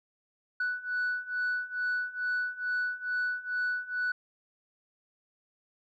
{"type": "beating tone pair", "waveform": "sine", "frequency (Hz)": [1482, 1484.3], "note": ["F#6", "F#6"], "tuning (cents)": [2, 5], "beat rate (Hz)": 2.3, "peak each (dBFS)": [-32, -30], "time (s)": [0.6, 4.12], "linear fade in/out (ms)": 5, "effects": ["tanh soft clip ceiling -25 dBFS"]}